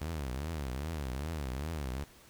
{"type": "tone with vibrato", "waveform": "sawtooth", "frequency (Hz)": 71.9, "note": "D2", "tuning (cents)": -36, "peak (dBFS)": -31, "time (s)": [0.01, 2.04], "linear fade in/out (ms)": 5, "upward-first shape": "triangle", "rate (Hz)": 2.5, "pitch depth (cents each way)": 290, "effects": ["pink hiss -58 dBFS RMS until 2.29 s"]}